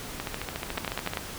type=two click trains; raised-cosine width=0.3 ms; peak=-15 / -12 dBFS; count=14 / 5; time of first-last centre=0.2-1.135 / 0.78-1.172 s; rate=13.9 / 10.2 Hz; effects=pink hiss -39 dBFS RMS until 1.38 s